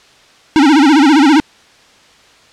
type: tone with vibrato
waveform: square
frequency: 292.6 Hz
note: D4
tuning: 6 cents flat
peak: -6 dBFS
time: 0.56-1.4 s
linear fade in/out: 0 ms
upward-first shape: sine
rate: 15 Hz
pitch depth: 170 cents each way
effects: white hiss -45 dBFS RMS until 2.52 s + low-pass 5000 Hz 12 dB/octave